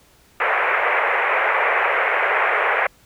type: band-pass noise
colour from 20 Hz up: white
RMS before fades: -19 dBFS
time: 0.4-2.87 s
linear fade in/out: 5 ms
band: 430 to 2300 Hz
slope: 48 dB/octave
effects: pink hiss -54 dBFS RMS until 3.05 s